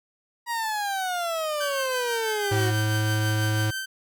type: exponential sweep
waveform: 30% pulse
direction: down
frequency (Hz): 960 to 361.8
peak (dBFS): -23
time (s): 0.46-2.73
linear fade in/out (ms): 50
type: tone with tremolo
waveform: sawtooth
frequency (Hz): 1550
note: G6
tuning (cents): -20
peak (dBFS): -24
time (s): 1.6-3.86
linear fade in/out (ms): 10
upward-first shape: triangle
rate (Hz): 6.1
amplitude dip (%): 50
type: tone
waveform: square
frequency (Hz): 107.7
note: A2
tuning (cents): -37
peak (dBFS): -23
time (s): 2.51-3.71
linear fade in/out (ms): 10
effects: none